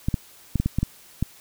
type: clicks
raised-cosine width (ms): 5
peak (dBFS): -9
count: 8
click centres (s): 0.085 / 0.142 / 0.557 / 0.6 / 0.66 / 0.786 / 0.83 / 1.226
effects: white hiss -50 dBFS RMS until 1.4 s